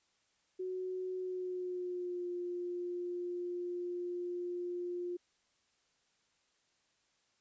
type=tone with pitch glide; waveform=sine; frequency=370 to 353.3 Hz; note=F#4 to F4; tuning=0 to +20 cents; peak=-36 dBFS; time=0.59-5.17 s; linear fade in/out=10 ms; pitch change=-80 cents; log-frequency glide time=1.17-2.28 s; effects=white hiss -75 dBFS RMS until 7.4 s + resampled to 16000 Hz